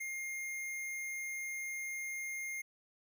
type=tone; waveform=square; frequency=2124 Hz; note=C7; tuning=25 cents sharp; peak=-39 dBFS; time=0-2.62 s; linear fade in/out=10 ms; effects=none

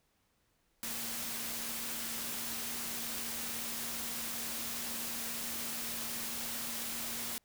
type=tone in noise; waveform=sine; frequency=232.2 Hz; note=A#3; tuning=7 cents flat; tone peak=-50 dBFS; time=0.83-7.38 s; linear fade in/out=0 ms; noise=white; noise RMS=-39 dBFS; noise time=0.83-7.38 s; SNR=-14 dB; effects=pink hiss -75 dBFS RMS until 7.44 s

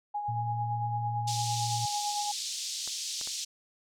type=tone with tremolo; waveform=sine; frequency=828 Hz; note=G#5; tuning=5 cents flat; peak=-29 dBFS; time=0.14-2.32 s; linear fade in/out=10 ms; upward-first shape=sine; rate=8.9 Hz; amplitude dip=45%
type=tone with vibrato; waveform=sine; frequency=115.7 Hz; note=A#2; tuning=13 cents flat; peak=-32 dBFS; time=0.28-1.86 s; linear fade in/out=10 ms; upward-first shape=sine; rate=7.2 Hz; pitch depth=8 cents each way
type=band-pass noise; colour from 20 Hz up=white; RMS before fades=-36 dBFS; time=1.27-3.45 s; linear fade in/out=10 ms; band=3500 to 7000 Hz; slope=24 dB/octave
type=clicks; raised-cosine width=0.5 ms; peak=-30 dBFS; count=3; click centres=2.876 / 3.213 / 3.274 s
effects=none

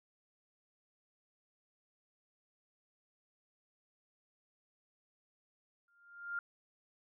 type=tone with exponential growth; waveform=sine; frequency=1400 Hz; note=F6; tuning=4 cents sharp; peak=-33 dBFS; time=5.88-6.39 s; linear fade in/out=2 ms; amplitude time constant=110 ms; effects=none

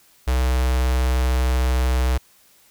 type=tone with notch filter; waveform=square; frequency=63.3 Hz; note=B1; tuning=43 cents sharp; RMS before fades=-19 dBFS; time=0.27-2.18 s; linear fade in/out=10 ms; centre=230 Hz; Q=0.99; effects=white hiss -55 dBFS RMS until 2.7 s

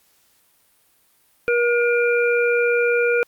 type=harmonic tone; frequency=477.3 Hz; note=A#4; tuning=41 cents sharp; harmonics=1 / 3 / 5; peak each=-17 / -22 / -24 dBFS; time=1.48-3.23 s; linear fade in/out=0 ms; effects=white hiss -60 dBFS RMS until 3.27 s + Opus 48 kbps

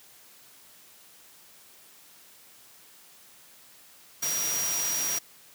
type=tone in noise; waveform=sine; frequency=5740 Hz; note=F8; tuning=47 cents sharp; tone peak=-28 dBFS; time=4.22-5.19 s; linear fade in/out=10 ms; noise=white; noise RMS=-32 dBFS; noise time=4.22-5.19 s; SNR=+1 dB; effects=white hiss -54 dBFS RMS until 5.54 s + high-pass 100 Hz 12 dB/octave

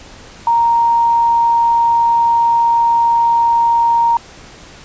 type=tone; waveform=sine; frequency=932.3 Hz; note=A#5; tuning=in tune; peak=-9 dBFS; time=0.47-4.17 s; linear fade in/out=2 ms; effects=pink hiss -38 dBFS RMS until 4.84 s + resampled to 16000 Hz

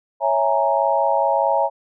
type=chord; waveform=sine; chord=A# half-diminished seventh; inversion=first; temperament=equal; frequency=554.4 / 659.3 / 830.6 / 932.3 Hz; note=C#5 / E5 / G#5 / A#5; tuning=0 / 0 / 0 / 0 cents; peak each=-21 dBFS; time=0.2-1.7 s; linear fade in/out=50 ms; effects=none

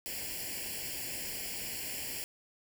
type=noise with comb filter; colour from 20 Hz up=white; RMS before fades=-39 dBFS; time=0.06-2.24 s; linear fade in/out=0 ms; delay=0.4 ms; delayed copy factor=+0.9; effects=none

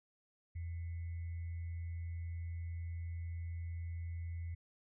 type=tone with sample-and-hold; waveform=sine; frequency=84.5 Hz; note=E2; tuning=43 cents sharp; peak=-39 dBFS; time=0.55-4.55 s; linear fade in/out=10 ms; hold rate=2100 Hz; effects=resampled to 8000 Hz

